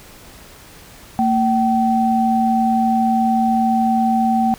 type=tone pair together; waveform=sine; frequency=227.9 / 767 Hz; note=A#3 / G5; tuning=-39 / -38 cents; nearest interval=octave + major sixth; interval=2101 cents; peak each=-16 dBFS; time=1.19-4.54 s; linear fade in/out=0 ms; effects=pink hiss -42 dBFS RMS until 4.58 s